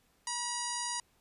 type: harmonic tone with a mistuned harmonic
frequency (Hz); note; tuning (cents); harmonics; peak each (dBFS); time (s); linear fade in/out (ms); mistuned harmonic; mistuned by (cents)
962; B5; -46; 1 / 2 / 3 / 4 / 5 / 6 / 7 / 8 / 9 / 10; -39 / -44 / -47 / -48 / -41 / -44 / -41 / -51 / -44 / -43; 0.27-1; 2; 9; +48
effects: pink hiss -70 dBFS RMS until 1.2 s + resampled to 32000 Hz